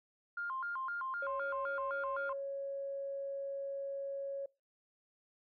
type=tone with vibrato; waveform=sine; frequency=1217 Hz; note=D#6; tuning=39 cents flat; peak=-36 dBFS; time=0.37-2.33 s; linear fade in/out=5 ms; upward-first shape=square; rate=3.9 Hz; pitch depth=250 cents each way
type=tone; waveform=sine; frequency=553 Hz; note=C#5; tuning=4 cents flat; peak=-37 dBFS; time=1.22-4.46 s; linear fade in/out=5 ms
effects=noise-tail reverb RT60 0.3 s tail -24 dB re dry + tanh soft clip ceiling -28 dBFS